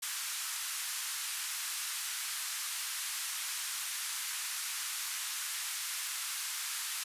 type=band-pass noise; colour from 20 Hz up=white; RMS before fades=-38 dBFS; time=0.02-7.04 s; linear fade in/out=10 ms; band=1100 to 12000 Hz; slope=24 dB/octave; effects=resampled to 32000 Hz